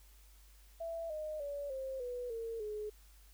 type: tone with pitch steps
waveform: sine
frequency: 664 / 616 / 571.4 / 530.1 / 491.7 / 456.2 / 423.2 Hz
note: E5 / D#5 / D5 / C5 / B4 / A#4 / G#4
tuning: +12 / -17 / -48 / +23 / -8 / -37 / +33 cents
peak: -38 dBFS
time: 0.8-2.9 s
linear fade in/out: 10 ms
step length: 300 ms
effects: added 50 Hz sine -58 dBFS peak until 3.33 s + white hiss -66 dBFS RMS until 3.33 s